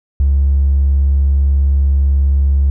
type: tone with tanh clipping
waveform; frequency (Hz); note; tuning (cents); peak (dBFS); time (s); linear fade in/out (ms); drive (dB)
triangle; 69.2; C#2; -2; -8; 0.2-2.7; 0; 1
effects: none